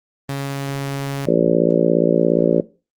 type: tone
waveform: sawtooth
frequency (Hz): 138.59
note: C#3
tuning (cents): 0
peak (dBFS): -18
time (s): 0.29-1.26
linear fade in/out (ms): 2
type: harmonic tone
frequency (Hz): 57.2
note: A#1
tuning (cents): -32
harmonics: 3 / 4 / 5 / 6 / 7 / 8 / 9 / 10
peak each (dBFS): -21 / -21 / -21 / -21 / -21 / -21 / -21 / -21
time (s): 1.27-2.61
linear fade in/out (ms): 5
effects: noise-tail reverb RT60 0.3 s tail -18 dB re dry + Opus 24 kbps